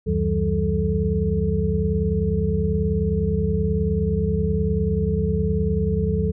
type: tone cluster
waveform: sine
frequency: 71.7 / 90.6 / 161.5 / 191.6 / 436.6 Hz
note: D2 / F#2 / E3 / G3 / A4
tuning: -41 / -36 / -35 / -39 / -13 cents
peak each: -25 dBFS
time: 0.06-6.32 s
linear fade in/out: 20 ms
effects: none